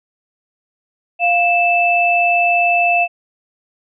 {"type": "tone pair together", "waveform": "sine", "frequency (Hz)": [698.5, 2637], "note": ["F5", "E7"], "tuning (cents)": [0, 0], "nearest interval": "octave + major seventh", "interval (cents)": 2300, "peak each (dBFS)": -14, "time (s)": [1.19, 3.08], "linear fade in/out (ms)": 50, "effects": []}